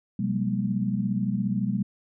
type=tone cluster; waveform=sine; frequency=126 / 183.6 / 200.9 / 235.3 Hz; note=B2 / F#3 / G3 / A#3; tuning=+35 / -13 / +43 / +16 cents; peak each=-31 / -30 / -26 / -32 dBFS; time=0.19-1.83 s; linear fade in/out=5 ms; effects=none